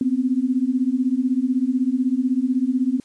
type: beating tone pair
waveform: sine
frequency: 247.5 / 263.5 Hz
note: B3 / C4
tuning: +4 / +12 cents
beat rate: 16 Hz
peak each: -21 / -20 dBFS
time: 0.01-3 s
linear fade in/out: 2 ms
effects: white hiss -57 dBFS RMS until 3.04 s + resampled to 22050 Hz